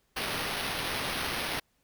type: noise with sample-and-hold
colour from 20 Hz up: white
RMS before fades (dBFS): -33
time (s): 0.16-1.6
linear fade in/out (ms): 10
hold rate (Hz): 7350
effects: pink hiss -72 dBFS RMS until 1.83 s